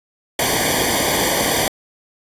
pink noise with comb filter, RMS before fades -18 dBFS, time 0.39-1.68 s, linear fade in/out 2 ms, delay 0.75 ms, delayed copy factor -0.95, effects resampled to 32000 Hz

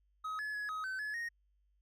triangle tone with pitch steps, 1269 / 1708 / 1685 / 1266 / 1529 / 1707 / 1864 Hz, D#6 / G#6 / G#6 / D#6 / G6 / G#6 / A#6, +34 / +48 / +25 / +30 / -44 / +47 / -1 cents, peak -35 dBFS, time 0.24-1.29 s, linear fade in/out 10 ms, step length 150 ms, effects added 50 Hz sine -70 dBFS peak until 1.81 s

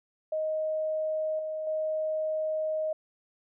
sine tone with level steps, 625 Hz, D#5, 8 cents sharp, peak -27 / -31 / -27 dBFS, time 0.32-2.93 s, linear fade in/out 5 ms, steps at 1.39 / 1.67 s, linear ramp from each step 2 ms, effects none

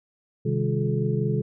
sine tone cluster, 130.2 / 154.8 / 201.9 / 354.9 / 428.1 Hz, C3 / D#3 / G#3 / F4 / A4, -8 / -9 / -49 / +28 / -47 cents, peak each -25 / -27 / -29 / -34 / -29 dBFS, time 0.45-1.42 s, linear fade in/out 10 ms, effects none

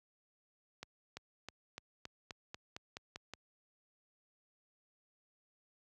accelerating click train, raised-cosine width 0.2 ms, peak -27 dBFS, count 11, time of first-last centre 0.83-3.336 s, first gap 340 ms, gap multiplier 0.93, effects high-pass 60 Hz 12 dB/octave

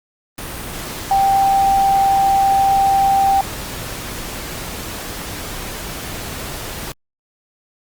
sine tone in noise, 784 Hz, G5, in tune, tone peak -11 dBFS, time 1.11-3.41 s, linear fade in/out 2 ms, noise pink, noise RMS -28 dBFS, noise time 0.38-6.92 s, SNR +14 dB, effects Opus 32 kbps

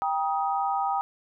sine tone cluster, 790 / 952 / 1253 Hz, G5 / A#5 / D#6, +13 / +36 / +12 cents, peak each -26 / -30 / -30 dBFS, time 0.02-1.01 s, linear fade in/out 0 ms, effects none

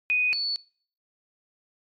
sine tone pair in turn, 2489 / 4446 Hz, D#7 / C#8, 0 / +4 cents, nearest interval minor seventh, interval 1004 cents, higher second, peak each -20 / -25 dBFS, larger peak first, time 0.1-0.33 / 0.33-0.56 s, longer neither, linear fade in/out 0 ms, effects noise-tail reverb RT60 0.5 s tail -23 dB re dry + MP3 96 kbps

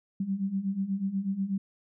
sine beating tone pair, 189.7 / 197.9 Hz, F#3 / G3, +43 / +17 cents, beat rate 8.2 Hz, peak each -33 / -29 dBFS, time 0.2-1.58 s, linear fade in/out 5 ms, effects none

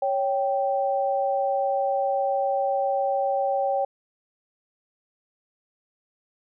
sine tone pair together, 554.4 / 781.8 Hz, C#5 / G5, 0 / -5 cents, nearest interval tritone, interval 595 cents, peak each -24 dBFS, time 0.02-3.85 s, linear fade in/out 5 ms, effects none

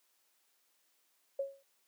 sine tone with exponential decay, 550 Hz, C#5, 14 cents flat, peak -29 dBFS, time 1.39-1.63 s, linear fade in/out 5 ms, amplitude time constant 51 ms, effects white hiss -74 dBFS RMS until 1.87 s + high-pass 300 Hz 12 dB/octave

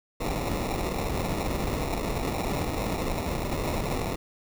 pink noise with sample-and-hold, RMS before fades -29 dBFS, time 0.2-4.16 s, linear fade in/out 10 ms, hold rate 1575 Hz, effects none

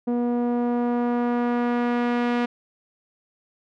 sawtooth tone with low-pass filter sweep, 241 Hz, B3, 42 cents flat, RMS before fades -23 dBFS, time 0.07-2.46 s, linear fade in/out 10 ms, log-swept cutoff 550 to 2600 Hz, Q 0.88, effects none

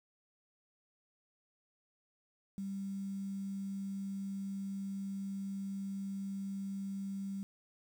sine tone with quantisation, 196 Hz, G3, in tune, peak -37 dBFS, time 2.58-7.43 s, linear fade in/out 0 ms, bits 10, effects none

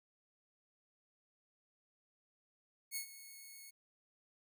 5% pulse tone with ADSR envelope, 2196 Hz, C#7, 17 cents flat, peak -27 dBFS, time 2.91-3.71 s, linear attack 52 ms, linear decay 94 ms, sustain -15 dB, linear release 16 ms, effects none

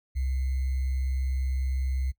sine tone with sample-and-hold, 65.41 Hz, C2, in tune, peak -25 dBFS, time 0.15-2.12 s, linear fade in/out 20 ms, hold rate 2100 Hz, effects noise-tail reverb RT60 0.1 s tail -21 dB re dry

